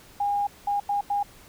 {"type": "tone bursts at uneven times", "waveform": "sine", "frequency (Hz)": 813, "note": "G#5", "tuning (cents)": -37, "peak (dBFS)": -22, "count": 4, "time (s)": [[0.2, 0.47], [0.67, 0.8], [0.89, 1.01], [1.1, 1.23]], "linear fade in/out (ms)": 5, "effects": ["pink hiss -51 dBFS RMS until 1.48 s"]}